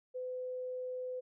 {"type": "tone", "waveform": "sine", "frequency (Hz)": 506, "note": "B4", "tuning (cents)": 42, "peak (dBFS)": -37, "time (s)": [0.14, 1.21], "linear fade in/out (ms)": 20, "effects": []}